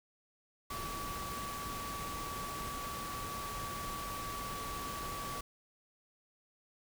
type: tone in noise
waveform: sine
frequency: 1143 Hz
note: D6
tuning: 47 cents flat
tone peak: -41 dBFS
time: 0.7-5.41 s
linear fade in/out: 5 ms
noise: pink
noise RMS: -43 dBFS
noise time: 0.7-5.41 s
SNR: -1 dB
effects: none